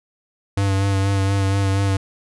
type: tone with vibrato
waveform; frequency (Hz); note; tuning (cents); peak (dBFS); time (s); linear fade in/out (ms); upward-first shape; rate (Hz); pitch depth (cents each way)
square; 98; G2; 0; -17; 0.57-1.97; 5; sine; 4.2; 24
effects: resampled to 24000 Hz